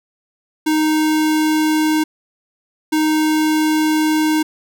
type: tone pair in turn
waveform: square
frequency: 310.3 / 310.3 Hz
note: D#4 / D#4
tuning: -5 / -5 cents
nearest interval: unison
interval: 0 cents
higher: neither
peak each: -14 dBFS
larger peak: neither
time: 0.66-2.04 / 2.92-4.43 s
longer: second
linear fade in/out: 10 ms
effects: none